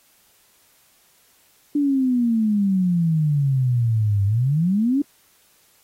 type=exponential two-way sweep; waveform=sine; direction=down then up; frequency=295 to 97.7 to 295 Hz; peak=-16 dBFS; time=1.75-5.02 s; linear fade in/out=5 ms; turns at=4.25 s; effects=white hiss -58 dBFS RMS until 5.83 s + AAC 48 kbps